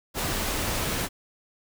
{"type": "noise", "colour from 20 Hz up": "pink", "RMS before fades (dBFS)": -28, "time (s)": [0.14, 1.09], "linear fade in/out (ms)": 50, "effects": []}